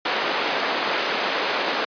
pink band-pass noise, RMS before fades -24 dBFS, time 0.05-1.85 s, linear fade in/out 5 ms, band 420 to 4100 Hz, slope 12 dB/octave, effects high-pass 200 Hz 12 dB/octave + resampled to 11025 Hz

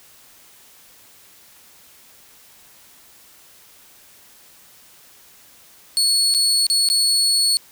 30% pulse tone with dropouts, 4386 Hz, C#8, 19 cents flat, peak -12 dBFS, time 5.97-7.57 s, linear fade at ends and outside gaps 0 ms, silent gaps 6.34-6.347 / 6.667-6.7 / 6.888-6.9 s, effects white hiss -49 dBFS RMS until 7.71 s

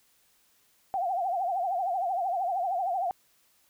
sine tone with vibrato, 734 Hz, F#5, 14 cents flat, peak -26 dBFS, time 0.94-3.11 s, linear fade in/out 0 ms, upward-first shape triangle, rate 13 Hz, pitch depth 160 cents each way, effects white hiss -66 dBFS RMS until 3.69 s

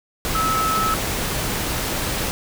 sine tone in noise, 1300 Hz, E6, 24 cents flat, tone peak -19 dBFS, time 0.35-0.94 s, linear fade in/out 0 ms, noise pink, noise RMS -24 dBFS, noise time 0.25-2.31 s, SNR +2 dB, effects none

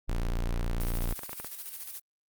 45% pulse tone, 29.14 Hz, A#0, in tune, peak -27 dBFS, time 0.08-1.14 s, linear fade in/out 10 ms
blue noise with tremolo, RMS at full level -39 dBFS, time 0.8-2 s, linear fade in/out 10 ms, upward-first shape square, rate 14 Hz, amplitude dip 50%
clicks, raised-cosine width 0.5 ms, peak -25 dBFS, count 7, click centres 1.125 / 1.192 / 1.234 / 1.294 / 1.331 / 1.4 / 1.446 s
effects Opus 48 kbps

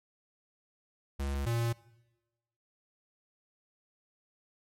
square tone pair in turn, 69.4 / 116.89 Hz, C#2 / A#2, +3 / +5 cents, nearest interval major sixth, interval 902 cents, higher second, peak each -32 / -29 dBFS, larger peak second, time 1.19-1.46 / 1.46-1.73 s, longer neither, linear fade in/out 10 ms, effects noise-tail reverb RT60 1.0 s tail -21 dB re dry + MP3 64 kbps

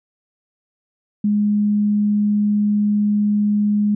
sine tone, 207.7 Hz, G#3, in tune, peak -14 dBFS, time 1.24-3.95 s, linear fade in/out 5 ms, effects none

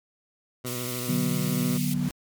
15% pulse tone with vibrato, 123.47 Hz, B2, in tune, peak -25 dBFS, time 0.64-1.78 s, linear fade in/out 10 ms, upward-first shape sine, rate 13 Hz, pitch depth 38 cents each way
white high-pass noise, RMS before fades -35 dBFS, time 0.66-1.94 s, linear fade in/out 5 ms, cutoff 2000 Hz, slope 96 dB/octave
sine chord, B minor, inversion first, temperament equal with one note detuned, 146.83 / 185 / 245 Hz, D3 / F#3 / B3, 0 / 0 / -14 cents, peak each -28 dBFS, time 1.08-2.09 s, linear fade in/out 10 ms
pink noise with exponential growth, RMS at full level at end -38 dBFS, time 1.32-2.11 s, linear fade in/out 1 ms, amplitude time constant 170 ms
effects MP3 96 kbps

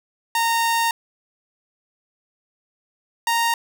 sawtooth tone pair in turn, 922 / 928.4 Hz, A#5 / A#5, -19 / -7 cents, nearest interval unison, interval 12 cents, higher second, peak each -14 dBFS, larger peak neither, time 0.35-0.91 / 3.27-3.54 s, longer first, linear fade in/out 2 ms, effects none

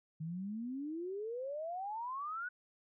sine exponential sweep, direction up, 153.5 to 1500 Hz, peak -38 dBFS, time 0.2-2.49 s, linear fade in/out 10 ms, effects none

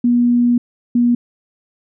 sine tone pair in turn, 241.3 / 240.4 Hz, B3 / B3, -40 / -46 cents, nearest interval unison, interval 6 cents, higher first, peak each -10 dBFS, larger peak neither, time 0.04-0.58 / 0.95-1.15 s, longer first, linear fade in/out 5 ms, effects none

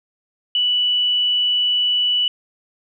sine tone, 2960 Hz, F#7, in tune, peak -15 dBFS, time 0.55-2.28 s, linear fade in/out 2 ms, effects none

